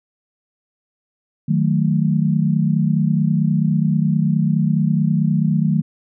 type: chord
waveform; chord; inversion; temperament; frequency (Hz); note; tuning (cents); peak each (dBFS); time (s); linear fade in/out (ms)
sine; D# diminished; none; equal; 155.56 / 185 / 220; D#3 / F#3 / A3; 0 / 0 / 0; -17 / -19 / -20; 1.48-5.82; 10
effects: none